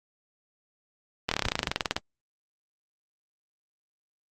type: slowing click train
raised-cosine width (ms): 0.2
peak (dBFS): -7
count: 19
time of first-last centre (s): 1.29-1.965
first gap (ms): 24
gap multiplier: 1.05
effects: Opus 24 kbps